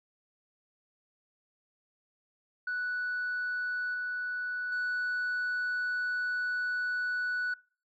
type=tone with level steps; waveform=sine; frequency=1480 Hz; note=F#6; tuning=in tune; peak=-29 / -31 / -27 dBFS; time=2.67-7.54 s; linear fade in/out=5 ms; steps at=3.94 / 4.72 s; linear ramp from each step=2 ms; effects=noise-tail reverb RT60 0.4 s tail -25 dB re dry + tanh soft clip ceiling -28 dBFS